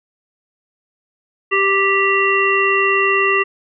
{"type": "harmonic tone", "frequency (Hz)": 392, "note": "G4", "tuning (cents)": 0, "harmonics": [1, 3, 5, 7], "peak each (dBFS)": [-18, -18, -18, -18], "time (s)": [1.51, 3.44], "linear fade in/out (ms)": 20, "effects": []}